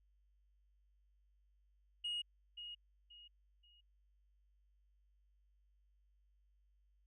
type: tone with echo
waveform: sine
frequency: 2877 Hz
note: F#7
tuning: 49 cents flat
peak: -36 dBFS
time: 2.04-2.22 s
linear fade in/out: 10 ms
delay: 530 ms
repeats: 3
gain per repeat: -10 dB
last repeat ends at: 3.81 s
effects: tanh soft clip ceiling -36 dBFS + added 50 Hz sine -70 dBFS peak until 7.06 s